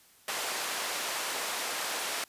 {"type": "band-pass noise", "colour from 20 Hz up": "pink", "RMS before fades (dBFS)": -34, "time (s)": [0.28, 2.24], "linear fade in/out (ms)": 2, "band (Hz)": [660, 13000], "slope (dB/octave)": 12, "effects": ["white hiss -60 dBFS RMS until 2.28 s", "resampled to 32000 Hz"]}